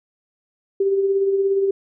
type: tone with tremolo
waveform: sine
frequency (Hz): 392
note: G4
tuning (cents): 0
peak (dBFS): -14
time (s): 0.8-1.71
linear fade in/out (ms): 5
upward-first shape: sine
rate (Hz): 17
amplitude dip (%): 40
effects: none